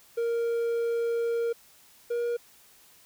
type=tone pair in turn; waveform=triangle; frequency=466.2 / 474.9 Hz; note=A#4 / A#4; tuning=0 / +32 cents; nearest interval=unison; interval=32 cents; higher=second; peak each=-23 / -24 dBFS; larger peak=first; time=0.17-1.53 / 2.1-2.37 s; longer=first; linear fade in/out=10 ms; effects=white hiss -57 dBFS RMS until 3.05 s